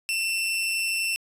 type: tone with amplitude modulation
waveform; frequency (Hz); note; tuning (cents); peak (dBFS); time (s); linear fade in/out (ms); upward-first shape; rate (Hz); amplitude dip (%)
sawtooth; 2688; E7; +33; -19; 0.09-1.16; 0; sine; 191; 40
effects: resampled to 32000 Hz